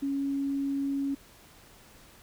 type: tone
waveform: sine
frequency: 277.2 Hz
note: C#4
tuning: in tune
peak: -27 dBFS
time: 0.02-1.15 s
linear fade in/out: 10 ms
effects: pink hiss -55 dBFS RMS until 2.22 s